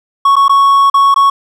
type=tone with dropouts; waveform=triangle; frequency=1108.7 Hz; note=C#6; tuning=in tune; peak=-3 dBFS; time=0.25-1.3 s; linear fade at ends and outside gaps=5 ms; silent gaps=0.357-0.364 / 0.482-0.494 / 0.9-0.941 / 1.143-1.16 s; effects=none